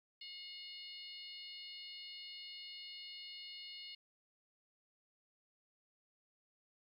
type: harmonic tone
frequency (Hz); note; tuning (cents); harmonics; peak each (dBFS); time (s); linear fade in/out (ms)
720; F#5; -47; 3 / 4 / 5 / 6 / 7; -57 / -52 / -58 / -51 / -62; 0.21-3.95; 5
effects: 13-bit

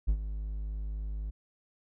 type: tone with ADSR envelope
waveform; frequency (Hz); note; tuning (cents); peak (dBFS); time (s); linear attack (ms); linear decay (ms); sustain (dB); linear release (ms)
triangle; 51.91; G#1; 0; -19; 0.07-1.31; 21; 73; -12; 15
effects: none

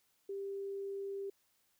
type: tone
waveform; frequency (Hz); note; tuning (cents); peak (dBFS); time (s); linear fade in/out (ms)
sine; 395; G4; +13; -38; 0.29-1.3; 5
effects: white hiss -75 dBFS RMS until 1.79 s

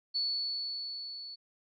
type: tone with level ramp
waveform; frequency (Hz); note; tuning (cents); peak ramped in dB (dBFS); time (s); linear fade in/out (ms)
sine; 4435; C#8; 0; -28 to -42; 0.14-1.36; 20
effects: none

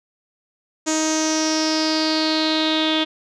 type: tone with low-pass filter sweep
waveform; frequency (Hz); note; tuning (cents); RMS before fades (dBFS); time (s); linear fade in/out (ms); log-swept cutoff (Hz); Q
sawtooth; 314.1; D#4; +16; -20; 0.86-3.05; 20; 6900 to 3400; 7.4
effects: none

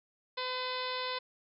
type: harmonic tone with a mistuned harmonic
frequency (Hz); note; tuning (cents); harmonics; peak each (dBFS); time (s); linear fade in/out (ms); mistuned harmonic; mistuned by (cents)
507; B4; +45; 1 / 2 / 3 / 4 / 5 / 6 / 7 / 8 / 9 / 10; -40 / -38 / -45 / -44 / -45 / -48 / -42 / -43 / -48 / -48; 0.37-1.19; 10; 9; -39
effects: none

